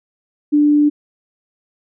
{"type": "tone", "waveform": "sine", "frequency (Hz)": 295, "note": "D4", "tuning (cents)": 8, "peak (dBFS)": -9, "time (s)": [0.52, 0.9], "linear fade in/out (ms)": 20, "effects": []}